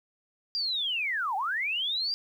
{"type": "linear two-way sweep", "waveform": "sine", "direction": "down then up", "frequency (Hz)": [4829, 737, 4829], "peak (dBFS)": -27, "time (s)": [0.55, 2.14], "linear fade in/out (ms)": 0, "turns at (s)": 1.36, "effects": ["10-bit"]}